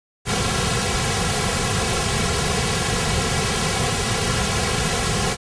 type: noise with comb filter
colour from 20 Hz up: pink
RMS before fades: -21 dBFS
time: 0.25-5.37 s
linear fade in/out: 50 ms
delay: 3.3 ms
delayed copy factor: -0.95
effects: resampled to 22050 Hz